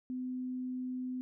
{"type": "tone", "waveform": "sine", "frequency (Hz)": 253.9, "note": "B3", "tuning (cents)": 48, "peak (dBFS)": -35, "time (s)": [0.1, 1.21], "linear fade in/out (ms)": 0, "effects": []}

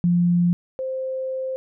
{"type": "tone pair in turn", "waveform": "sine", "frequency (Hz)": [174.61, 523.2], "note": ["F3", "C5"], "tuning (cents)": [0, 0], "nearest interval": "octave + perfect fifth", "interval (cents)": 1900, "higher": "second", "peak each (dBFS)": [-15, -24], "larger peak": "first", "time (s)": [[0.04, 0.53], [0.79, 1.56]], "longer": "second", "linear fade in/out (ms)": 0, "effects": []}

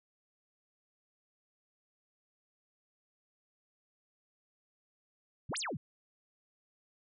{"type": "exponential two-way sweep", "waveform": "sine", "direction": "up then down", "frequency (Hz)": [82.9, 10600, 109.5], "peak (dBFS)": -35, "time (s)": [5.49, 5.77], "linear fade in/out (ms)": 5, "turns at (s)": 5.58, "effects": []}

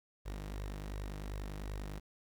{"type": "tone with flanger", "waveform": "sawtooth", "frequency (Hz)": 50.1, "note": "G1", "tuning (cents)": 38, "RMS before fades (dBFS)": -42, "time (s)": [0.25, 2], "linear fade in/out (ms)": 20, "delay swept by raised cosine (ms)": [1.8, 6.5], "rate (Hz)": 2.7, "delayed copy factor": 0.55, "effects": ["11-bit"]}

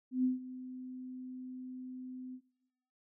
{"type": "tone with ADSR envelope", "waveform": "sine", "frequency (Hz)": 255.2, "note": "C4", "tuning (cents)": -43, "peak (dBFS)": -26, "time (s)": [0.11, 2.41], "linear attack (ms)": 130, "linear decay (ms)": 150, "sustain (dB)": -16, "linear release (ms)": 70, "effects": ["noise-tail reverb RT60 0.9 s tail -18 dB re dry"]}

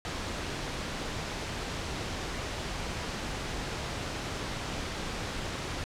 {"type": "noise", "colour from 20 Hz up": "pink", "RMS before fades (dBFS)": -35, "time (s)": [0.05, 5.84], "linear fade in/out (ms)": 0, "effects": ["low-pass 6000 Hz 12 dB/octave"]}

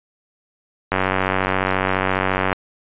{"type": "click train", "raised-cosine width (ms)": 0.5, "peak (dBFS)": -3, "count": 153, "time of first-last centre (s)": [0.92, 2.528], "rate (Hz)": 94.5, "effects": ["resampled to 8000 Hz"]}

